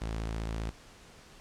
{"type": "tone", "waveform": "sawtooth", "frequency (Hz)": 55.1, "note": "A1", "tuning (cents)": 3, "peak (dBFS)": -29, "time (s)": [0.01, 0.71], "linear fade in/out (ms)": 10, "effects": ["pink hiss -54 dBFS RMS until 1.4 s", "low-pass 8000 Hz 12 dB/octave"]}